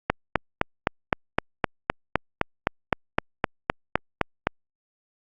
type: click train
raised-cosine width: 0.5 ms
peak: -3 dBFS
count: 18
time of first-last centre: 0.1-4.47 s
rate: 3.89 Hz
effects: Opus 48 kbps

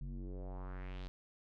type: tone with low-pass filter sweep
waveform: square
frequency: 46.25 Hz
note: F#1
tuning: in tune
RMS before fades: -44 dBFS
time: 0.01-1.08 s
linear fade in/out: 0 ms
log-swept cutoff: 160 to 4400 Hz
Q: 2.5
effects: none

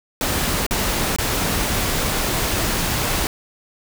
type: noise with dropouts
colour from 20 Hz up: pink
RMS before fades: -21 dBFS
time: 0.21-3.27 s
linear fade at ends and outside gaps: 1 ms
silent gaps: 0.665-0.709 / 1.162-1.185 s
effects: none

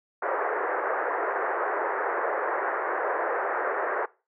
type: band-pass noise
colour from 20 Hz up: pink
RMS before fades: -28 dBFS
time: 0.22-4.06 s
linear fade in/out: 10 ms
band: 390 to 1800 Hz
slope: 48 dB/octave
effects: noise-tail reverb RT60 0.3 s tail -21 dB re dry

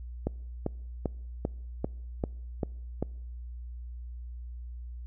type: click train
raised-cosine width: 2 ms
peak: -15 dBFS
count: 8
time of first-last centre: 0.27-3.026 s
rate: 2.54 Hz
effects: noise-tail reverb RT60 0.9 s tail -26 dB re dry + added 60 Hz sine -38 dBFS peak until 5.06 s

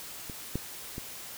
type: clicks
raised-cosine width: 3 ms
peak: -27 / -17 / -24 dBFS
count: 3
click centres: 0.298 / 0.556 / 0.981 s
effects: white hiss -43 dBFS RMS until 1.37 s

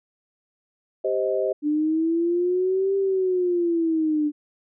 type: chord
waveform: sine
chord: C minor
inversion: second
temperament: just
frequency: 392.4 / 523.3 / 627.9 Hz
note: G4 / C5 / Eb5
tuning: +2 / 0 / +16 cents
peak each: -25 dBFS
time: 1.04-1.53 s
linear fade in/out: 10 ms
type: linear two-way sweep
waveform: sine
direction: up then down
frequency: 293.7 to 394 to 293.7 Hz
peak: -19 dBFS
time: 1.62-4.32 s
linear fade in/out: 50 ms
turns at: 2.96 s
effects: none

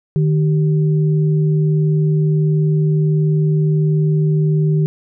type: tone pair together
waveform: sine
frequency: 153.57 / 386.3 Hz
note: D#3 / G4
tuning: -22 / -25 cents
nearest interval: octave + major third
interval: 1597 cents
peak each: -12 / -23 dBFS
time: 0.16-4.86 s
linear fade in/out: 0 ms
effects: none

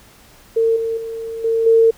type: tone with level steps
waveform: sine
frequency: 453.6 Hz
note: A#4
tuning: 47 cents flat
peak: -12 / -18 / -24 / -14 / -8 dBFS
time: 0.56-1.91 s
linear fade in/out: 10 ms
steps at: 0.76 / 0.97 / 1.44 / 1.66 s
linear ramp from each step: 5 ms
effects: pink hiss -47 dBFS RMS until 1.97 s

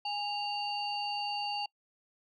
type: tone cluster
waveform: sine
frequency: 822 / 2790 / 4570 Hz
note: G#5 / F7 / D8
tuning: -18 / -2 / -48 cents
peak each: -34 / -38 / -38 dBFS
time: 0.05-1.66 s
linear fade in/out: 5 ms
effects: noise-tail reverb RT60 0.1 s tail -26 dB re dry + tanh soft clip ceiling -23 dBFS

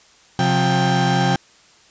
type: tone cluster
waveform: 35% pulse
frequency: 133.3 / 178.4 / 789 Hz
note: C3 / F3 / G5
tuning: +33 / +37 / +11 cents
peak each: -18 dBFS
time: 0.39-1.36 s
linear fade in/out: 2 ms
effects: white hiss -51 dBFS RMS until 1.9 s + resampled to 16000 Hz

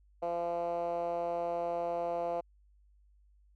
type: tone with band-pass filter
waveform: 10% pulse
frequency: 171.5 Hz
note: F3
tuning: 31 cents flat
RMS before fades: -34 dBFS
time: 0.22-2.41 s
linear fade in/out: 10 ms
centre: 610 Hz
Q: 4.5
effects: added 50 Hz sine -61 dBFS peak until 3.55 s

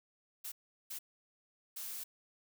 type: noise bursts at uneven times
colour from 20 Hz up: blue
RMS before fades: -43 dBFS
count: 3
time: 0.44-0.52 / 0.9-0.99 / 1.76-2.04 s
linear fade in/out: 10 ms
effects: none

